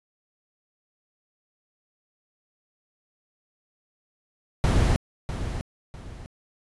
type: noise with echo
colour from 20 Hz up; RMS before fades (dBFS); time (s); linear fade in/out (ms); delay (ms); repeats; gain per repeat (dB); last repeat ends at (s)
brown; -20; 4.64-4.96; 0; 650; 2; -10; 6.26
effects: resampled to 24000 Hz